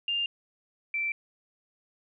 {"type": "tone pair in turn", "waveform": "sine", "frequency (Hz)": [2802, 2338], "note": ["F7", "D7"], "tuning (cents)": [5, -8], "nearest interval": "minor third", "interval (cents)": 313, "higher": "first", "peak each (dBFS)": [-26, -27], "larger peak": "first", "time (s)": [[0.08, 0.26], [0.94, 1.12]], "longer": "neither", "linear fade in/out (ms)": 2, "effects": []}